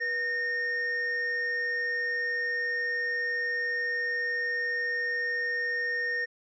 triangle tone pair together, 486.9 / 1837 Hz, B4 / A#6, -25 / -26 cents, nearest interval octave + major seventh, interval 2299 cents, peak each -36 / -26 dBFS, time 0-6.26 s, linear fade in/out 20 ms, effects resampled to 16000 Hz

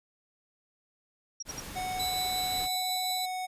sine tone bursts, 5630 Hz, F8, 13 cents sharp, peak -35 dBFS, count 3, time 1.4-1.602 s, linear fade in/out 5 ms, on 26 ms, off 62 ms
pink noise, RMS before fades -42 dBFS, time 1.45-2.69 s, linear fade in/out 50 ms
square tone, 740 Hz, F#5, in tune, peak -33 dBFS, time 1.75-3.47 s, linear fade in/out 20 ms
sawtooth tone with tremolo, 3963 Hz, B7, 5 cents sharp, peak -27 dBFS, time 1.99-3.26 s, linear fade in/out 10 ms, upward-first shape triangle, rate 5.6 Hz, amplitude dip 25%
effects resampled to 32000 Hz

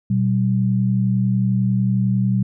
sine tone pair together, 121.02 / 192.1 Hz, B2 / G3, -35 / -35 cents, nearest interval minor sixth, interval 800 cents, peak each -18 dBFS, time 0.1-2.43 s, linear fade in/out 5 ms, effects none

